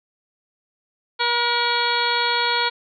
harmonic tone with a mistuned harmonic, 478 Hz, A#4, 43 cents sharp, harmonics 1 / 2 / 3 / 4 / 5 / 6 / 7 / 8 / 9, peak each -29 / -23 / -25 / -31 / -28 / -35 / -27 / -30 / -26 dBFS, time 1.19-2.7 s, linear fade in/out 20 ms, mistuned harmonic 5, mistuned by -54 cents, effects none

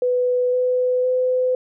sine tone with pitch steps, 496.8 / 502 / 507.2 Hz, B4 / B4 / B4, +10 / +28 / +46 cents, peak -16 dBFS, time 0.02-1.55 s, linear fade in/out 2 ms, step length 510 ms, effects none

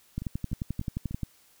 two click trains, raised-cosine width 5 ms, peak -18 / -24 dBFS, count 13 / 4, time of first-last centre 0.18-1.233 / 0.22-1.11 s, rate 11.4 / 3.37 Hz, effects white hiss -61 dBFS RMS until 1.6 s

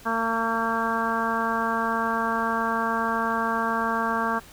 harmonic tone, 227.3 Hz, A#3, 43 cents flat, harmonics 1 / 2 / 3 / 4 / 5 / 6 / 7, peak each -30 / -33 / -32 / -29 / -28 / -32 / -30 dBFS, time 0.05-4.4 s, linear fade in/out 20 ms, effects pink hiss -48 dBFS RMS until 4.52 s

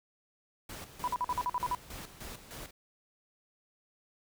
pink noise with tremolo, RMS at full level -44 dBFS, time 0.69-2.71 s, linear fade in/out 5 ms, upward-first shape square, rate 3.3 Hz, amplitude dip 65%
sine tone bursts, 988 Hz, B5, in tune, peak -28 dBFS, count 9, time 1.04-1.748 s, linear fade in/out 0 ms, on 36 ms, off 48 ms
effects none

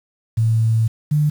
sine tone pair in turn, 112.3 / 149.9 Hz, A2 / D3, +36 / +36 cents, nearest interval perfect fourth, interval 500 cents, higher second, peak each -13 dBFS, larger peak neither, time 0.37-0.88 / 1.11-1.3 s, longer first, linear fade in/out 10 ms, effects 7-bit

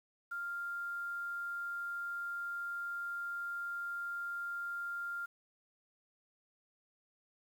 sine tone with quantisation, 1396.9 Hz, F6, in tune, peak -37 dBFS, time 0.31-5.26 s, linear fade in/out 10 ms, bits 10, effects none

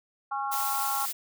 harmonic tone, 273.9 Hz, C#4, 21 cents flat, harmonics 3 / 4 / 5, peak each -31 / -33 / -35 dBFS, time 0.31-1.06 s, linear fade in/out 10 ms
blue noise, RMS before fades -32 dBFS, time 0.51-1.13 s, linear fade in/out 20 ms
effects none

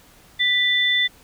sine tone pair together, 1975.5 / 3527 Hz, B6 / A7, 0 / +3 cents, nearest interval minor seventh, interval 1003 cents, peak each -19 dBFS, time 0.39-1.08 s, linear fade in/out 20 ms, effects pink hiss -51 dBFS RMS until 1.23 s

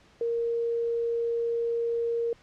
sine tone, 466.2 Hz, A#4, in tune, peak -25 dBFS, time 0.21-2.33 s, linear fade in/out 2 ms, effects pink hiss -58 dBFS RMS until 2.42 s + low-pass 5000 Hz 12 dB/octave

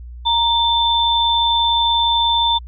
sine tone pair together, 934 / 3543 Hz, A#5 / A7, +3 / +11 cents, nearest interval octave + major seventh, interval 2308 cents, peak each -16 dBFS, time 0.25-2.59 s, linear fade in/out 20 ms, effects added 60 Hz sine -31 dBFS peak until 2.67 s

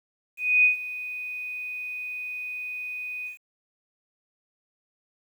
sine tone with ADSR envelope, 2489 Hz, D#7, in tune, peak -14 dBFS, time 0.37-3.38 s, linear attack 270 ms, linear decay 120 ms, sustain -17 dB, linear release 120 ms, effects 9-bit

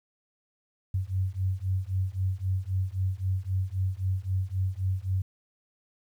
sine beating tone pair, 92.5 / 96.3 Hz, F#2 / G2, 0 / -30 cents, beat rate 3.8 Hz, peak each -29 dBFS, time 0.94-5.22 s, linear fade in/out 5 ms, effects 10-bit

